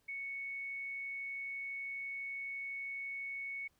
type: tone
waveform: sine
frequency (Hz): 2217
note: C#7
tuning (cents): 0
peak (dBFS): -39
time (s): 0.08-3.68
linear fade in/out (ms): 10
effects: pink hiss -75 dBFS RMS until 3.79 s